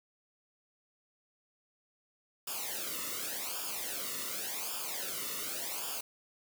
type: noise with flanger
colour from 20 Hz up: white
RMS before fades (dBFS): -38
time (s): 2.47-6.01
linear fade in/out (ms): 5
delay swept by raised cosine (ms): 0.49 to 1.27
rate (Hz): 0.88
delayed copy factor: -0.8
effects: none